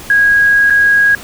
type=tone with dropouts; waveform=sine; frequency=1646 Hz; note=G#6; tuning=16 cents flat; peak=-6 dBFS; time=0.1-1.15 s; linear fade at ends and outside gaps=2 ms; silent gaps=0.7-0.705 s; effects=pink hiss -31 dBFS RMS until 1.23 s